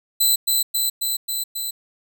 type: tone with echo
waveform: 5% pulse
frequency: 4019 Hz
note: B7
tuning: 30 cents sharp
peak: -8 dBFS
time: 0.2-0.36 s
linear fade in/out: 10 ms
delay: 270 ms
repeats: 5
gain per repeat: -2 dB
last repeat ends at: 1.71 s
effects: none